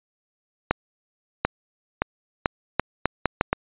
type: accelerating click train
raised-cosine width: 0.5 ms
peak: -3 dBFS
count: 9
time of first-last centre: 0.71-3.53 s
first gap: 740 ms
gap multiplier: 0.77
effects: resampled to 8000 Hz